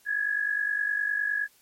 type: tone pair together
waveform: sine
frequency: 1664 / 1713.7 Hz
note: G#6 / A6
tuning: +3 / -46 cents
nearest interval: minor second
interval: 51 cents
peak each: -26 / -30 dBFS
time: 0.05-1.48 s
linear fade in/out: 50 ms
effects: white hiss -61 dBFS RMS until 1.61 s + MP3 64 kbps